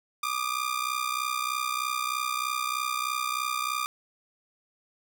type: ring-modulated tone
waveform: sawtooth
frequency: 1200 Hz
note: D6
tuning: 37 cents sharp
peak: -21 dBFS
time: 0.23-3.86 s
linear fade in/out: 0 ms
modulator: 31.6 Hz
effects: none